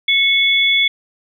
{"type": "tone pair together", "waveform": "sine", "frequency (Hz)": [2200, 3435], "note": ["C#7", "A7"], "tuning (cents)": [-14, -42], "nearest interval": "minor sixth", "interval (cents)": 772, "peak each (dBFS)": -14, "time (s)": [0.08, 0.88], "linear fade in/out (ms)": 5, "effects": []}